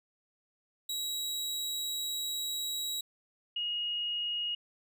sawtooth / sine tone pair in turn, 3864 / 2876 Hz, B7 / F#7, -39 / -50 cents, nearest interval perfect fourth, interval 511 cents, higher first, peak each -30 / -31 dBFS, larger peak first, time 0.89-3.01 / 3.56-4.55 s, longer first, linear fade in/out 5 ms, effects none

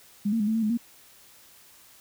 sine tone with pitch steps, 205.1 / 227.8 / 207.5 / 220.6 / 225.9 / 212.7 / 235 Hz, G#3 / A#3 / G#3 / A3 / A3 / G#3 / A#3, -21 / -40 / -1 / +5 / +46 / +42 / +14 cents, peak -22 dBFS, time 0.25-0.775 s, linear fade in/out 10 ms, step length 75 ms, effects white hiss -54 dBFS RMS until 2 s

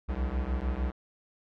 square beating tone pair, 60.3 / 66.9 Hz, B1 / C2, -41 / +39 cents, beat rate 6.6 Hz, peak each -32 / -32 dBFS, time 0.08-0.92 s, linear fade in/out 20 ms, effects low-pass 2000 Hz 12 dB/octave

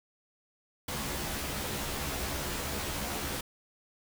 pink noise with comb filter, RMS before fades -35 dBFS, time 0.88-3.41 s, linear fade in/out 5 ms, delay 14 ms, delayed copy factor +0.8, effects none

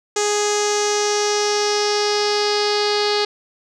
sawtooth tone with low-pass filter sweep, 415.3 Hz, G#4, in tune, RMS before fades -19 dBFS, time 0.16-3.25 s, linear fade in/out 5 ms, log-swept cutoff 6800 to 4500 Hz, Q 4.9, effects none

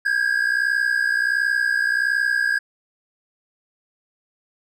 triangle tone pair together, 1599.8 / 1661.2 Hz, G6 / G#6, +35 / 0 cents, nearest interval minor second, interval 65 cents, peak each -19 dBFS, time 0.05-2.59 s, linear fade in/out 10 ms, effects none

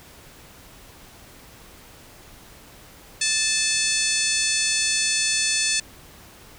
harmonic tone with a mistuned harmonic, 880 Hz, A5, in tune, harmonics 2 / 3 / 4 / 5 / 6 / 7 / 8 / 9 / 10, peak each -31 / -27 / -30 / -27 / -30 / -27 / -30 / -32 / -28 dBFS, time 3.21-5.8 s, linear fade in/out 5 ms, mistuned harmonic 3, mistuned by -25 cents, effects pink hiss -47 dBFS RMS until 6.58 s

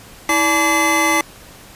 square tone cluster, 325 / 580 / 862 / 1156 / 2046 Hz, E4 / D5 / A5 / D6 / C7, -24 / -22 / -36 / -28 / -39 cents, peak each -21 / -25 / -21 / -21 / -18 dBFS, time 0.29-1.21 s, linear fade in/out 2 ms, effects pink hiss -41 dBFS RMS until 1.75 s + resampled to 32000 Hz

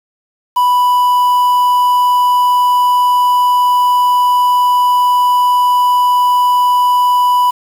triangle tone with quantisation, 987.8 Hz, B5, in tune, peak -6 dBFS, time 0.56-7.51 s, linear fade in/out 10 ms, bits 5, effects none

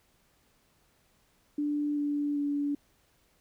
sine tone with pitch steps, 293.7 / 290.7 / 287.7 Hz, D4 / D4 / D4, 0 / -18 / -36 cents, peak -27 dBFS, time 1.58-2.75 s, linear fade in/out 5 ms, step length 390 ms, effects pink hiss -68 dBFS RMS until 3.4 s

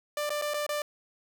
sawtooth tone with dropouts, 592 Hz, D5, 14 cents sharp, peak -25 dBFS, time 0.17-0.82 s, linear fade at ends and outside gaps 2 ms, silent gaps 0.294-0.303 / 0.415-0.421 / 0.537-0.542 / 0.665-0.691 s, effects none

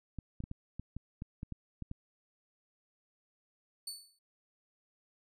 clicks, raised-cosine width 5 ms, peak -28 dBFS, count 11, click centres 0.187 / 0.404 / 0.439 / 0.514 / 0.796 / 0.966 / 1.221 / 1.431 / 1.523 / 1.823 / 1.914 s
25% pulse tone with exponential decay, 4478 Hz, C#8, 17 cents sharp, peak -32 dBFS, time 3.87-4.19 s, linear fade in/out 5 ms, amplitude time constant 69 ms
effects none

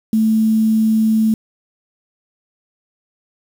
sine tone with quantisation, 220 Hz, A3, in tune, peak -11 dBFS, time 0.13-1.34 s, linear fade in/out 2 ms, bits 6, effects none

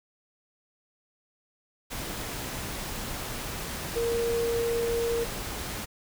sine tone in noise, 466.3 Hz, A#4, 1 cent sharp, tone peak -25 dBFS, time 3.95-5.25 s, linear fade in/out 20 ms, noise pink, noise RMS -35 dBFS, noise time 1.9-5.86 s, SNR +7 dB, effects none

